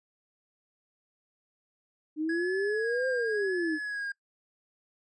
sine exponential two-way sweep, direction up then down, 301.1 to 523.3 to 301.1 Hz, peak -27 dBFS, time 2.16-3.79 s, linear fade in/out 50 ms, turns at 3.08 s
triangle tone with vibrato, 1661.2 Hz, G#6, in tune, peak -30 dBFS, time 2.29-4.12 s, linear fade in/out 5 ms, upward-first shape sine, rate 0.91 Hz, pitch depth 59 cents each way
effects noise-tail reverb RT60 0.1 s tail -22 dB re dry + resampled to 22050 Hz

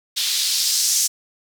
blue noise with band-pass filter sweep, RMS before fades -20 dBFS, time 0.16-1.08 s, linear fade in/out 20 ms, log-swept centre 3600 to 6400 Hz, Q 2.2, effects none

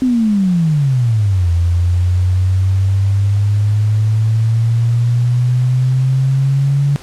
sine exponential two-way sweep, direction down then up, 261.6 to 84.8 to 142.5 Hz, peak -10 dBFS, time 0.02-6.96 s, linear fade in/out 0 ms, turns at 1.5 s, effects pink hiss -37 dBFS RMS until 7.02 s + low-pass 9000 Hz 12 dB/octave

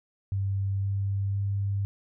sine tone with pitch steps, 98 / 98.8 / 99.6 Hz, G2 / G2 / G2, 0 / +14 / +28 cents, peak -25 dBFS, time 0.32-1.85 s, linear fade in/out 0 ms, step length 510 ms, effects none

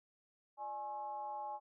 sine tone with frequency modulation, 840 Hz, G#5, 19 cents sharp, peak -40 dBFS, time 0.57-1.6 s, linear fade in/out 50 ms, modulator 243 Hz, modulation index 0.61, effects none

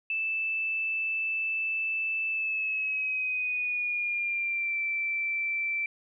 sine tone with pitch glide, 2637 to 2336 Hz, E7 to D7, 0 to -10 cents, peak -27 dBFS, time 0.1-5.86 s, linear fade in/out 2 ms, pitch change -210 cents, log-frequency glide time 2.3-4.8 s, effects none

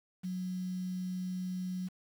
sine tone with quantisation, 183.4 Hz, F#3, 15 cents flat, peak -34 dBFS, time 0.23-1.89 s, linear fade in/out 20 ms, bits 9, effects none

